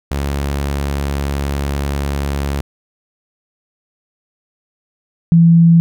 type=tone pair in turn; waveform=sawtooth / sine; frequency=70.4 / 167.44 Hz; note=C#2 / E3; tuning=+27 / +27 cents; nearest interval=octave + minor third; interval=1500 cents; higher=second; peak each=-13 / -5 dBFS; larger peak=second; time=0.11-2.61 / 5.32-5.8 s; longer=first; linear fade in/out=0 ms; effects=none